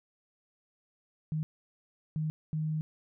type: tone bursts at uneven times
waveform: sine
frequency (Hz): 155.56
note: D#3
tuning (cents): 0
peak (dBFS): -29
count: 3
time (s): 1.32-1.43 / 2.16-2.3 / 2.53-2.81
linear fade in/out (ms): 0
effects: none